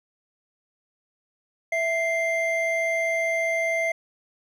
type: tone pair together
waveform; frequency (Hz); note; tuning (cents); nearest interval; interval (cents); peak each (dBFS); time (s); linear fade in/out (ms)
triangle; 659.3 / 2093; E5 / C7; 0 / 0; octave + minor sixth; 2000; -23; 1.72-3.92; 5
effects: none